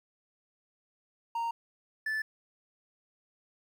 triangle tone pair in turn, 927 / 1748.9 Hz, A#5 / A6, -10 / -11 cents, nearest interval major seventh, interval 1099 cents, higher second, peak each -28 / -28 dBFS, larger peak neither, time 1.35-1.51 / 2.06-2.22 s, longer neither, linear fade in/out 5 ms, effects 11-bit

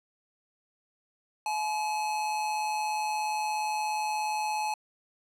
square tone with amplitude modulation, 853 Hz, G#5, 46 cents sharp, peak -27 dBFS, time 1.46-4.74 s, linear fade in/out 2 ms, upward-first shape sine, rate 157 Hz, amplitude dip 40%, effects low-pass 11000 Hz 12 dB/octave

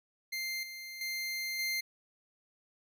25% pulse tone with level steps, 2100 Hz, C7, 6 cents sharp, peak -31 / -39 / -31 / -28 dBFS, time 0.32-1.81 s, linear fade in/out 10 ms, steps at 0.63 / 1.01 / 1.59 s, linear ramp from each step 2 ms, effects none

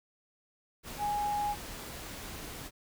sine tone in noise, 828 Hz, G#5, 5 cents flat, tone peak -29 dBFS, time 0.98-1.56 s, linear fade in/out 50 ms, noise pink, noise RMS -43 dBFS, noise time 0.83-2.71 s, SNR +11 dB, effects none

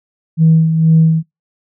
sine tone with tremolo, 161.1 Hz, E3, 39 cents flat, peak -4 dBFS, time 0.37-1.23 s, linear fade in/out 50 ms, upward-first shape sine, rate 2.1 Hz, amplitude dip 55%, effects noise-tail reverb RT60 0.2 s tail -26 dB re dry + tanh soft clip ceiling -1 dBFS

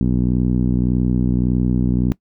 10% pulse tone with low-pass filter, 61.74 Hz, B1, in tune, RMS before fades -17 dBFS, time 0.01-2.12 s, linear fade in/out 0 ms, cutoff 230 Hz, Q 1.7, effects noise-tail reverb RT60 0.1 s tail -22 dB re dry

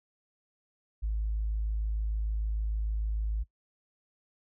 sine tone, 53.3 Hz, G#1, 46 cents sharp, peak -27 dBFS, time 1.02-3.44 s, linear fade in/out 20 ms, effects noise-tail reverb RT60 0.1 s tail -20 dB re dry + tanh soft clip ceiling -23 dBFS

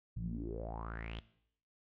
sawtooth tone with low-pass filter sweep, 56 Hz, A1, 31 cents sharp, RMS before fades -42 dBFS, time 0.16-1.2 s, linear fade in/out 5 ms, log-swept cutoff 130 to 3500 Hz, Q 8.1, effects noise-tail reverb RT60 0.7 s tail -18 dB re dry

